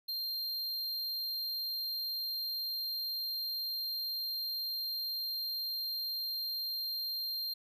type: tone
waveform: square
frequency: 4186 Hz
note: C8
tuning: in tune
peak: -35 dBFS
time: 0.08-7.54 s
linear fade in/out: 10 ms
effects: none